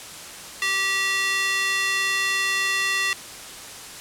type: tone with high-pass filter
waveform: square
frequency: 388.4 Hz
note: G4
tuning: 16 cents flat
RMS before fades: -23 dBFS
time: 0.62-3.13 s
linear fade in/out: 0 ms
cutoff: 2000 Hz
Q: 1.8
effects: white hiss -38 dBFS RMS until 4 s + low-pass 10000 Hz 12 dB/octave